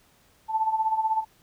sine tone with tremolo, 880 Hz, A5, in tune, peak -19 dBFS, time 0.48-1.25 s, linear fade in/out 50 ms, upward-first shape sine, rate 16 Hz, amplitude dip 70%, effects pink hiss -61 dBFS RMS until 1.42 s

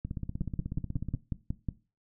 two click trains, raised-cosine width 5 ms, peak -19 / -22 dBFS, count 8 / 19, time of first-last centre 0.41-1.687 / 0.05-1.148 s, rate 5.48 / 16.4 Hz, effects noise-tail reverb RT60 0.3 s tail -17 dB re dry

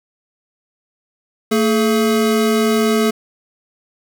square tone pair together, 225.2 / 426.1 Hz, A3 / G#4, +40 / +44 cents, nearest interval major seventh, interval 1104 cents, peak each -16 / -17 dBFS, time 1.51-3.11 s, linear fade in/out 10 ms, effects none

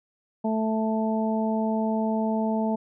harmonic tone, 220 Hz, A3, in tune, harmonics 1 / 2 / 3 / 4, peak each -24 / -32 / -30 / -32 dBFS, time 0.44-2.76 s, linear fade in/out 10 ms, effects none

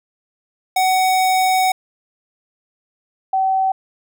square / sine tone pair in turn, 749 / 764.7 Hz, F#5 / G5, +21 / -43 cents, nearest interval unison, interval 36 cents, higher second, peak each -14 dBFS, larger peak neither, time 0.76-1.72 / 3.33-3.72 s, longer first, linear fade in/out 5 ms, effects none

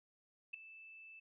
sine tone with ADSR envelope, 2637 Hz, E7, in tune, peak -37 dBFS, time 0.53-1.2 s, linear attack 12 ms, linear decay 4 ms, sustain -16 dB, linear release 10 ms, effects none

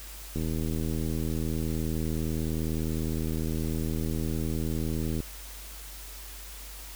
click train, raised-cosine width 3 ms, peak -19 dBFS, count 387, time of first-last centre 0.36-5.203 s, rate 79.7 Hz, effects added 50 Hz sine -43 dBFS peak until 6.95 s + white hiss -45 dBFS RMS until 6.95 s

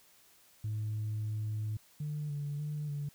sine tone, 107.4 Hz, A2, 41 cents flat, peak -31 dBFS, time 0.64-1.77 s, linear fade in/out 5 ms
sine tone with vibrato, 146.83 Hz, D3, in tune, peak -33 dBFS, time 2-3.09 s, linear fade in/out 5 ms, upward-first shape square, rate 1.7 Hz, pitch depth 28 cents each way
effects tanh soft clip ceiling -30 dBFS + white hiss -63 dBFS RMS until 3.14 s

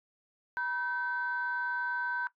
sine tone pair together, 967 / 1538.5 Hz, B5 / G6, -37 / -33 cents, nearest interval minor sixth, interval 804 cents, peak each -35 / -31 dBFS, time 0.57-2.27 s, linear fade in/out 0 ms, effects noise-tail reverb RT60 0.1 s tail -17 dB re dry + tanh soft clip ceiling -23 dBFS

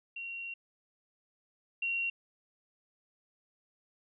sine tone pair in turn, 2747 / 2747 Hz, F7 / F7, -29 / -29 cents, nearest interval unison, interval 0 cents, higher neither, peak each -38 / -30 dBFS, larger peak second, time 0.16-0.54 / 1.82-2.1 s, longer first, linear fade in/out 5 ms, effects none

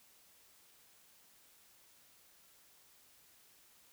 silence, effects white hiss -65 dBFS RMS until 3.92 s

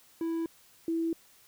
triangle / sine tone pair in turn, 329.6 / 329.6 Hz, E4 / E4, 0 / 0 cents, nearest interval unison, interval 0 cents, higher neither, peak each -27 dBFS, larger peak neither, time 0.21-0.46 / 0.88-1.13 s, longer neither, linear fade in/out 2 ms, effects white hiss -60 dBFS RMS until 1.47 s

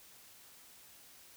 silence, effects white hiss -58 dBFS RMS until 1.36 s

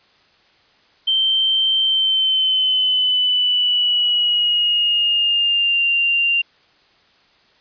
sine tone with pitch glide, 3122 to 2781 Hz, G7 to F7, -8 to -8 cents, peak -14 dBFS, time 1.07-6.42 s, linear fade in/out 10 ms, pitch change -200 cents, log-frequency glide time 1.82-5.83 s, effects white hiss -55 dBFS RMS until 7.6 s + resampled to 11025 Hz

